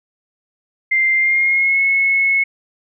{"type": "tone with pitch glide", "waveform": "sine", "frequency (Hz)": [2093, 2188], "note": ["C7", "C#7"], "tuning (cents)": [0, -23], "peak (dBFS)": -12, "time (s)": [0.91, 2.44], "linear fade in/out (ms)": 10, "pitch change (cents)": 77, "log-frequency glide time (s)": [1.15, 1.81], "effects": []}